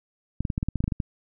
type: clicks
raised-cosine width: 5 ms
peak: -13 dBFS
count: 12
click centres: 0.406 / 0.452 / 0.502 / 0.579 / 0.629 / 0.686 / 0.757 / 0.805 / 0.841 / 0.879 / 0.922 / 1.002 s
effects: none